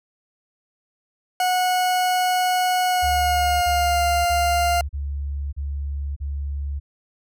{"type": "tone with pitch glide", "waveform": "40% pulse", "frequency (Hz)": [732, 698.5], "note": ["F#5", "F5"], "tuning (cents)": [-19, 0], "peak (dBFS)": -17, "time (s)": [1.4, 4.81], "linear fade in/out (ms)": 2, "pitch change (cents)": -81, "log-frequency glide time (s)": [2.87, 4.04]}
{"type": "tone bursts", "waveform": "sine", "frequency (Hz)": 70.7, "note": "C#2", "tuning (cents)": 35, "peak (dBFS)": -24, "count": 6, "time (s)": [3.02, 6.8], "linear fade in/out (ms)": 20, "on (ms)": 600, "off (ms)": 36}
{"effects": []}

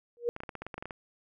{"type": "tone with exponential growth", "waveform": "sine", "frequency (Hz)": 475.5, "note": "A#4", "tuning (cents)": 34, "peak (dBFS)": -22, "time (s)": [0.17, 0.29], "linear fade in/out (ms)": 0, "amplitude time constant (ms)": 26}
{"type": "clicks", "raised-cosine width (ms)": 0.5, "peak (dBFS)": -24, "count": 12, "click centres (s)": [0.364, 0.404, 0.435, 0.492, 0.553, 0.62, 0.666, 0.742, 0.78, 0.825, 0.856, 0.908]}
{"effects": []}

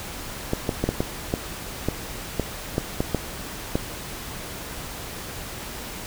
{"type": "clicks", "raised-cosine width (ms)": 2, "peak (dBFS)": -8, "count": 12, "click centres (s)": [0.534, 0.692, 0.84, 0.89, 1.005, 1.339, 1.886, 2.397, 2.781, 3.005, 3.147, 3.755], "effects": ["pink hiss -35 dBFS RMS until 6.06 s"]}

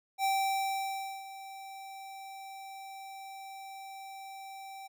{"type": "tone with ADSR envelope", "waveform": "square", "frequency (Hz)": 778, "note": "G5", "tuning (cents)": -13, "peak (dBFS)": -27, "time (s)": [0.18, 4.88], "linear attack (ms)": 61, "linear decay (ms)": 990, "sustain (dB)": -17, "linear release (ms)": 17, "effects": []}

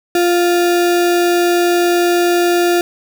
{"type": "tone with sample-and-hold", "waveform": "sine", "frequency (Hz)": 349.2, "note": "F4", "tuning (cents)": 0, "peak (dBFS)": -10, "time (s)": [0.15, 2.81], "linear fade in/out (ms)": 2, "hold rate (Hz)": 1050, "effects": []}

